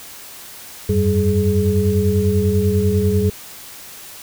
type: tone cluster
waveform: sine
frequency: 88.2 / 98.3 / 194.5 / 421.3 Hz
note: F2 / G2 / G3 / G#4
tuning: +18 / +5 / -13 / +25 cents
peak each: -19 dBFS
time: 0.89-3.3 s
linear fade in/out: 5 ms
effects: white hiss -37 dBFS RMS until 4.22 s